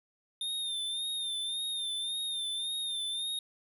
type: tone with vibrato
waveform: square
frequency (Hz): 3627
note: A#7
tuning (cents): -48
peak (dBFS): -33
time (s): 0.41-3.39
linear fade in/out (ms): 2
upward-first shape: sine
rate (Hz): 1.8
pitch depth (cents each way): 54
effects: none